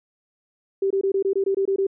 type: tone bursts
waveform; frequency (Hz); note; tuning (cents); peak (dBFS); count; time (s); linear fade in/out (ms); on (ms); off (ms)
sine; 390; G4; -9; -18; 10; 0.82-1.868; 5; 85; 22
effects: none